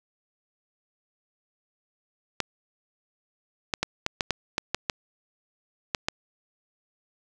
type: clicks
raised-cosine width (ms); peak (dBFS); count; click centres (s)
0.2; -7; 11; 2.403 / 3.738 / 3.83 / 4.064 / 4.208 / 4.307 / 4.581 / 4.746 / 4.898 / 5.948 / 6.085
effects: none